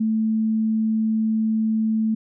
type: tone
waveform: sine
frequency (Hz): 220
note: A3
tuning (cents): 0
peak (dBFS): -18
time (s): 0-2.15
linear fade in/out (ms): 10
effects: none